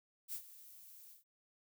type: noise with ADSR envelope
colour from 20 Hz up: violet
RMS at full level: -41 dBFS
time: 0.28-1.24 s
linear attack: 51 ms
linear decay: 83 ms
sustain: -16 dB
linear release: 140 ms
effects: none